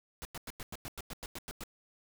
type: noise bursts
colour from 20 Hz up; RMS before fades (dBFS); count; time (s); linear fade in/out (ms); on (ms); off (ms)
pink; -42; 12; 0.22-1.637; 0; 31; 95
effects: none